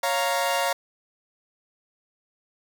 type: chord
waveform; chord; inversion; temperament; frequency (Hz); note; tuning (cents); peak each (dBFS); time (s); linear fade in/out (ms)
sawtooth; Bb minor; first; equal; 554.4 / 698.5 / 932.3; Db5 / F5 / Bb5; 0 / 0 / 0; -23; 0.03-0.73; 5
effects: none